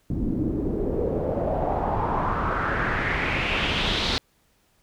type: noise with low-pass filter sweep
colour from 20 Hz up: pink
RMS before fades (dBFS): -25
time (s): 0.1-4.18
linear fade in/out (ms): 0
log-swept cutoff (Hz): 240 to 4200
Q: 3.5
effects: pink hiss -65 dBFS RMS until 4.82 s